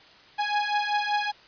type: beating tone pair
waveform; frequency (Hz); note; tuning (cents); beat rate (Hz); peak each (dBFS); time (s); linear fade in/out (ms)
sawtooth; 828 / 833.2; G#5 / G#5; -5 / +5; 5.2; -23; 0.38-1.32; 20
effects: white hiss -52 dBFS RMS until 1.47 s + resampled to 11025 Hz